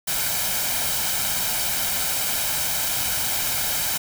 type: noise with comb filter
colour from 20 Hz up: white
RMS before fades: -24 dBFS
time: 0.07-3.98 s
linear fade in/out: 10 ms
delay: 1.3 ms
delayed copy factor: +0.55
effects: none